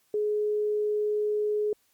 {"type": "tone", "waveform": "sine", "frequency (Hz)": 420.8, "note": "G#4", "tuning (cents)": 23, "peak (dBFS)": -24, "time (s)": [0.14, 1.73], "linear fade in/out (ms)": 2, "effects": ["white hiss -68 dBFS RMS until 1.93 s", "Opus 48 kbps"]}